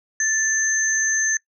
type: tone pair together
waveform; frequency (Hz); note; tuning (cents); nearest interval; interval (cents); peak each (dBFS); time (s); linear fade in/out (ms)
sine; 1760 / 6258; A6 / G8; 0 / -4; octave + minor seventh; 2196; -21; 0.2-1.37; 2
effects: noise-tail reverb RT60 0.1 s tail -22 dB re dry